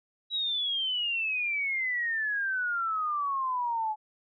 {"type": "exponential sweep", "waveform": "sine", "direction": "down", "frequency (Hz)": [3902, 846], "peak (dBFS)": -27, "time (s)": [0.3, 3.96], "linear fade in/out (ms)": 50, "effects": []}